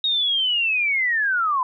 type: linear sweep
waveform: sine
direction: down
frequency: 3766 to 987.8 Hz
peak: -18 dBFS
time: 0.04-1.63 s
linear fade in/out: 2 ms
effects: none